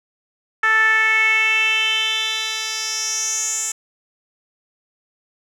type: tone with band-pass filter sweep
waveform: 10% pulse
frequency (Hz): 440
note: A4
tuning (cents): 0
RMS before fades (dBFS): -19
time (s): 0.63-3.72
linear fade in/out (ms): 5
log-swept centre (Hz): 1600 to 7700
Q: 4.8
effects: none